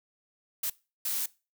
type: noise bursts at uneven times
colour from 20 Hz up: blue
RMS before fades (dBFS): -31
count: 2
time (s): 0.63-0.7 / 1.05-1.26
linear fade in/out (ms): 5
effects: noise-tail reverb RT60 0.3 s tail -21 dB re dry